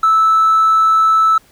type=tone; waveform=triangle; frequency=1311 Hz; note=E6; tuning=10 cents flat; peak=-5 dBFS; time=0.03-1.38 s; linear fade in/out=5 ms; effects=tanh soft clip ceiling -5 dBFS + pink hiss -50 dBFS RMS until 1.51 s